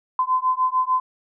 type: beating tone pair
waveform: sine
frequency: 1021 / 1027.7 Hz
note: C6 / C6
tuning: -43 / -31 cents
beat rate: 6.7 Hz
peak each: -21 dBFS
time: 0.19-1 s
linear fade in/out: 2 ms
effects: none